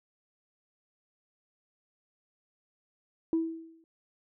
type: tone with exponential decay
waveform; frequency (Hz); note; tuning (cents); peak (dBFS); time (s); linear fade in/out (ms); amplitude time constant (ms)
sine; 326.6; E4; -16; -21; 3.33-3.84; 1; 110
effects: tanh soft clip ceiling -20 dBFS